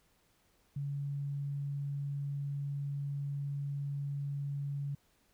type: tone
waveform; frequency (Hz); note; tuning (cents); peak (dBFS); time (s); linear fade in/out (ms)
sine; 141.5; C#3; +36; -34; 0.76-4.95; 5
effects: pink hiss -71 dBFS RMS until 5.33 s